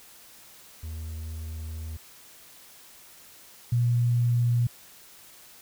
triangle / sine tone pair in turn, 79.7 / 120.07 Hz, D#2 / B2, +42 / -48 cents, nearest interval perfect fifth, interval 710 cents, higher second, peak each -31 / -20 dBFS, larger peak second, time 0.83-1.97 / 3.72-4.67 s, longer first, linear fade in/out 5 ms, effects white hiss -51 dBFS RMS until 5.61 s

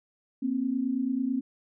sine tone pair together, 237.9 / 267 Hz, A#3 / C4, +35 / +35 cents, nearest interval major second, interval 200 cents, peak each -30 / -27 dBFS, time 0.42-1.41 s, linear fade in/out 10 ms, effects none

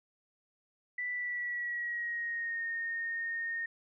sine tone with pitch glide, 1975.5 to 1843.2 Hz, B6 to A#6, 0 to -20 cents, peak -33 dBFS, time 0.98-3.66 s, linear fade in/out 5 ms, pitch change -120 cents, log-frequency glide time 1.11-2.63 s, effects none

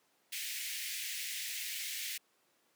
pink high-pass noise, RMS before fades -40 dBFS, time 0.32-2.18 s, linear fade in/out 10 ms, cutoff 1900 Hz, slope 48 dB/octave, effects pink hiss -72 dBFS RMS until 2.75 s + high-pass 300 Hz 12 dB/octave

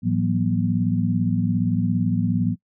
sine tone cluster, 108.9 / 170.1 / 187.6 / 241.9 Hz, A2 / F3 / F#3 / B3, -17 / -45 / +24 / -36 cents, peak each -24 dBFS, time 0.02-2.56 s, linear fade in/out 50 ms, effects noise-tail reverb RT60 0.1 s tail -24 dB re dry

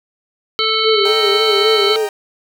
harmonic tone, 440 Hz, A4, in tune, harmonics 1 / 3 / 5 / 7 / 9 / 10, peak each -21 / -20 / -23 / -19 / -20 / -22 dBFS, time 0.59-1.96 s, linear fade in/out 0 ms
sine tone with vibrato, 419.9 Hz, G#4, 19 cents sharp, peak -14 dBFS, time 0.83-2.09 s, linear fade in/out 50 ms, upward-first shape sine, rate 3.7 Hz, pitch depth 91 cents each way
sawtooth chord, Eb major, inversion none, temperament equal, 622.3 / 784 / 932.3 Hz, Eb5 / G5 / Bb5, 0 / 0 / 0 cents, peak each -26 / -23 / -27 dBFS, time 1.05-2.09 s, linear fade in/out 2 ms
effects none

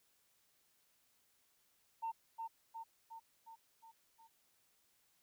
sine tone with echo, 906 Hz, A#5, 50 cents flat, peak -36 dBFS, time 2.02-2.12 s, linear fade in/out 20 ms, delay 360 ms, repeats 6, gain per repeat -4 dB, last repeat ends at 4.28 s, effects tanh soft clip ceiling -34 dBFS + white hiss -75 dBFS RMS until 5.22 s

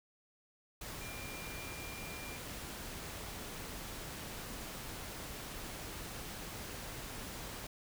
sine tone in noise, 2388 Hz, D7, 28 cents sharp, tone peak -49 dBFS, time 1.01-2.37 s, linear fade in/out 5 ms, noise pink, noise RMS -45 dBFS, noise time 0.81-7.67 s, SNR -7 dB, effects none

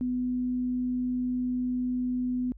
sine tone, 249.8 Hz, B3, 20 cents sharp, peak -26 dBFS, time 0.01-2.52 s, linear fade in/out 0 ms, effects added 50 Hz sine -45 dBFS peak until 2.57 s

